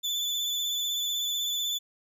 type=tone with vibrato; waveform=35% pulse; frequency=3495 Hz; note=A7; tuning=12 cents flat; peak=-26 dBFS; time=0.03-1.79 s; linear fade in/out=20 ms; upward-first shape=triangle; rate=16 Hz; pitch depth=35 cents each way; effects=none